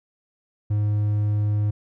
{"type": "tone", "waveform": "triangle", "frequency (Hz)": 104.5, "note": "G#2", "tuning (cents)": 11, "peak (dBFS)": -17, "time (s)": [0.7, 1.71], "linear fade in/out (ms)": 10, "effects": []}